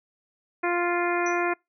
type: harmonic tone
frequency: 349.2 Hz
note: F4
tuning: in tune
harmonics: 1 / 2 / 3 / 4 / 5 / 6 / 7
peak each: -26 / -29 / -31 / -32 / -33 / -34 / -34 dBFS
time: 0.63-1.54 s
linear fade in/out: 10 ms
type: tone with exponential decay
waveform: sine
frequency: 5910 Hz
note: F#8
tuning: 3 cents flat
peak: -32 dBFS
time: 1.26-1.44 s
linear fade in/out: 5 ms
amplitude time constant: 38 ms
effects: noise-tail reverb RT60 0.2 s tail -26 dB re dry